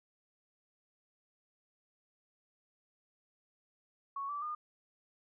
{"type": "tone with pitch steps", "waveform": "sine", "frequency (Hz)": [1108.7, 1161.1, 1216], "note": ["C#6", "D6", "D#6"], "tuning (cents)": [0, -20, -40], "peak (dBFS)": -36, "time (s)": [4.16, 4.55], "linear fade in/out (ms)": 5, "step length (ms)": 130, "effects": []}